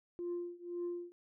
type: tone with tremolo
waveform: sine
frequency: 349.2 Hz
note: F4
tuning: in tune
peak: -33 dBFS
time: 0.19-1.12 s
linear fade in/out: 0 ms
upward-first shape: triangle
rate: 1.9 Hz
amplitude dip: 95%
effects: tanh soft clip ceiling -33 dBFS